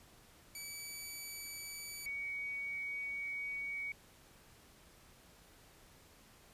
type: tone pair in turn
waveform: 10% pulse / sine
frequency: 2291 / 2249 Hz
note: D7 / C#7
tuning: -44 / +24 cents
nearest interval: unison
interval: 32 cents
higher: first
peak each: -35 / -38 dBFS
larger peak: first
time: 0.55-2.06 / 2.06-3.92 s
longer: second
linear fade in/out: 2 ms
effects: pink hiss -62 dBFS RMS until 6.53 s + resampled to 32000 Hz